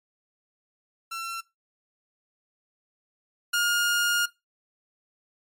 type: tone pair in turn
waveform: sawtooth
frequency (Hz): 1351 / 1420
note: E6 / F6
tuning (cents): +42 / +28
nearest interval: minor second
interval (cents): 86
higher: second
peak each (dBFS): -28 / -18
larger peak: second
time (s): 1.11-1.41 / 3.53-4.26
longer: second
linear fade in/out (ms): 10
effects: noise-tail reverb RT60 0.2 s tail -19 dB re dry + MP3 64 kbps